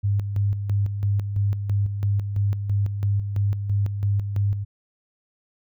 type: tone with tremolo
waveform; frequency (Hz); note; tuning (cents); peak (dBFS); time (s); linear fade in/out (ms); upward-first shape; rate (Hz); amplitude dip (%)
sine; 100.9; G#2; -49; -18; 0.03-4.65; 20; square; 3; 55
effects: none